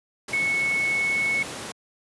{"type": "tone in noise", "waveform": "sine", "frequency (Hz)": 2204, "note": "C#7", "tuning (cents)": -11, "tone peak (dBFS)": -21, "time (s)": [0.33, 1.43], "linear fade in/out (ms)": 5, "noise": "pink", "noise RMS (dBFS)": -34, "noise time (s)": [0.28, 1.72], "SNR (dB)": 10, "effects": ["high-pass 150 Hz 12 dB/octave", "resampled to 24000 Hz"]}